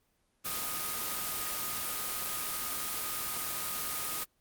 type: tone in noise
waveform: sine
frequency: 1244.5 Hz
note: D#6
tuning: in tune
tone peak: -43 dBFS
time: 0.44-4.25 s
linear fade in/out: 20 ms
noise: white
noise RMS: -35 dBFS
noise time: 0.44-4.25 s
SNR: -11 dB
effects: pink hiss -74 dBFS RMS until 4.4 s + Opus 24 kbps